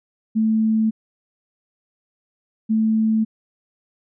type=tone pair in turn; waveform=sine; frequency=220 / 220 Hz; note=A3 / A3; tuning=0 / 0 cents; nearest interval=unison; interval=0 cents; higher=neither; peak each=-15 dBFS; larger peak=neither; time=0.35-0.91 / 2.69-3.25 s; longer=neither; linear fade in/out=20 ms; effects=none